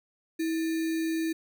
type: tone with sample-and-hold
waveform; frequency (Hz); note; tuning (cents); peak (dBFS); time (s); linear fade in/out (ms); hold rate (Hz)
sine; 324.1; E4; -29; -26; 0.39-1.33; 10; 2100
effects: none